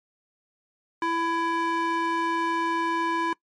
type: tone with band-pass filter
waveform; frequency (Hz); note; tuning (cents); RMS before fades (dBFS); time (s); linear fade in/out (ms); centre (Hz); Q
square; 333.1; E4; +18; -26; 1.02-3.33; 2; 1200; 1.4
effects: noise-tail reverb RT60 0.1 s tail -23 dB re dry + MP3 48 kbps